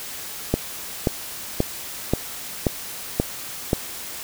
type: click train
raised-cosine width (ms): 2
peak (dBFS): -4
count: 7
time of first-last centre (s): 0.54-3.731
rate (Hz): 1.88
effects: white hiss -34 dBFS RMS until 4.23 s